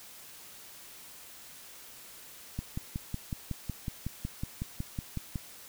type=click train; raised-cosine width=5 ms; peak=-21 dBFS; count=16; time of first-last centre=2.59-5.358 s; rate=5.42 Hz; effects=white hiss -50 dBFS RMS until 5.68 s